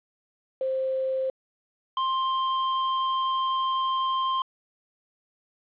sine / square tone pair in turn, 526 / 1052 Hz, C5 / C6, +9 / +9 cents, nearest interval octave, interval 1200 cents, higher second, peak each -24 / -24 dBFS, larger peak neither, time 0.61-1.3 / 1.97-4.42 s, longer second, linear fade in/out 2 ms, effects resampled to 8000 Hz + 9-bit

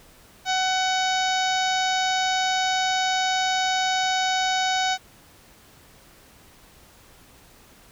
harmonic tone, 750 Hz, F#5, 23 cents sharp, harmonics 1 / 2 / 3 / 4 / 5 / 6 / 7 / 8 / 9, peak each -23 / -28 / -31 / -33 / -30 / -37 / -35 / -36 / -37 dBFS, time 0.45-4.98 s, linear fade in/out 50 ms, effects pink hiss -52 dBFS RMS until 7.91 s

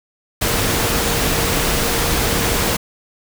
sine tone in noise, 466.2 Hz, A#4, in tune, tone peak -28 dBFS, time 0.41-2.77 s, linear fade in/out 10 ms, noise pink, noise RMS -18 dBFS, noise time 0.41-2.77 s, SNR -13 dB, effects none

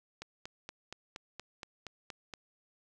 click train, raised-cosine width 0.2 ms, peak -25 dBFS, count 10, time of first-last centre 0.22-2.338 s, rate 4.25 Hz, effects none

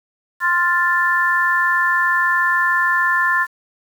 sine chord, F major, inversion second, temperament equal, 1046.5 / 1396.9 / 1760 Hz, C6 / F6 / A6, 0 / 0 / 0 cents, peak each -19 / -22 / -16 dBFS, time 0.4-3.47 s, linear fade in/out 50 ms, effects 7-bit

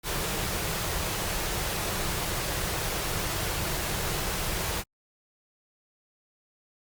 pink band-stop noise, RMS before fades -30 dBFS, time 0.03-4.84 s, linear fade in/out 50 ms, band 210 to 300 Hz, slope 96 dB/octave, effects Opus 48 kbps

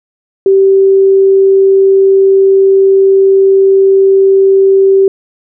sine tone, 387.9 Hz, G4, 18 cents flat, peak -3 dBFS, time 0.46-5.08 s, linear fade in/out 2 ms, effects none

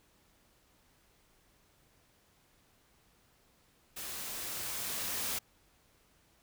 white noise with level ramp, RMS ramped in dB -42 to -35 dBFS, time 3.96-5.39 s, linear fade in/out 10 ms, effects pink hiss -68 dBFS RMS until 6.42 s

